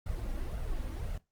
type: noise with flanger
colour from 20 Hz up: brown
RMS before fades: -35 dBFS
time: 0.06-1.18 s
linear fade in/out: 5 ms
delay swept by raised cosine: 1.4 to 3.7 ms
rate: 1.9 Hz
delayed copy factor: +0.95
effects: noise-tail reverb RT60 0.2 s tail -17 dB re dry + Opus 24 kbps